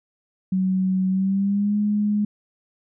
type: tone with pitch glide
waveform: sine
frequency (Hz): 187.6 to 208.2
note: F#3 to G#3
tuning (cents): +24 to +5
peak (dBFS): -18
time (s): 0.52-2.25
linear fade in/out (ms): 5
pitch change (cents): +181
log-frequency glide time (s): 1.09-1.77
effects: none